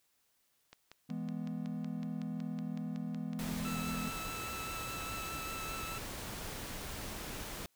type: click train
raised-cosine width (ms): 0.2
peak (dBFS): -33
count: 21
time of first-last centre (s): 0.73-4.447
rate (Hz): 5.38
type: chord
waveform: triangle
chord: E major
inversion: none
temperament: equal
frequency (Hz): 164.81 / 207.7 / 246.9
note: E3 / G#3 / B3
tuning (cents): 0 / 0 / 0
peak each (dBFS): -39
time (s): 1.09-4.1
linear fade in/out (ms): 10
type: noise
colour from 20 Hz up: pink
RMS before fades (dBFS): -43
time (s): 3.39-7.66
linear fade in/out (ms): 0
type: tone with vibrato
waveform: 25% pulse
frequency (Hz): 1318.5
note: E6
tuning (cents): 0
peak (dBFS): -38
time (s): 3.65-5.98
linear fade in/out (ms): 2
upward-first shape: triangle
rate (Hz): 4.9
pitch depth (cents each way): 20
effects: white hiss -75 dBFS RMS until 7.75 s